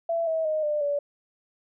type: tone with pitch steps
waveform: sine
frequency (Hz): 669 / 644.3 / 620.6 / 597.7 / 575.7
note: E5 / E5 / D#5 / D5 / D5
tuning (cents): +25 / -40 / -5 / +30 / -35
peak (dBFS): -23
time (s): 0.09-0.99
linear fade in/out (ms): 5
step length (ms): 180
effects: none